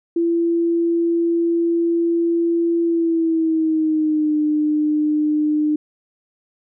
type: tone with pitch glide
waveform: sine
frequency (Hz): 337.5 to 302.4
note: E4 to D#4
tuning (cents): +41 to -49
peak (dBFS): -15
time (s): 0.16-5.76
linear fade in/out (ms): 5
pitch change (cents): -190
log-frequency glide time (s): 2.83-4.36
effects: none